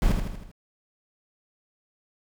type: noise with echo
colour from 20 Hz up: brown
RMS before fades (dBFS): -20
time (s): 0.02-0.12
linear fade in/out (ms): 0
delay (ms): 79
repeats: 5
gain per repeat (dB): -5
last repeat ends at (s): 0.515
effects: none